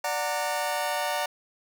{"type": "chord", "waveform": "sawtooth", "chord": "D augmented", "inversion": "none", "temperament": "just", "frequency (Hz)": [587.3, 734.2, 917.7], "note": ["D5", "F#5", "A#5"], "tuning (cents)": [0, -14, -27], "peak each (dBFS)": -27, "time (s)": [0.04, 1.26], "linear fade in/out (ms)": 5, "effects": []}